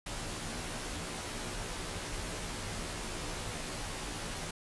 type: noise with comb filter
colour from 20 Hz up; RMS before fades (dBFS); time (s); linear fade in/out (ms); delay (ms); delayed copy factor
pink; -39; 0.06-4.51; 5; 15; -0.95
effects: resampled to 24000 Hz